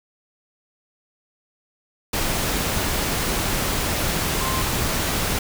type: tone in noise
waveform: sine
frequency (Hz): 1049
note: C6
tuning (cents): +4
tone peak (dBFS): -27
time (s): 4.41-4.62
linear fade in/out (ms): 5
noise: pink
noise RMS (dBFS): -23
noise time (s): 2.13-5.39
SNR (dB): -7
effects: none